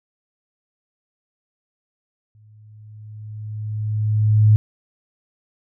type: tone with exponential growth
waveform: sine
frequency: 107 Hz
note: A2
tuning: 48 cents flat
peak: -8 dBFS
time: 2.35-4.56 s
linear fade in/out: 0 ms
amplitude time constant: 480 ms
effects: none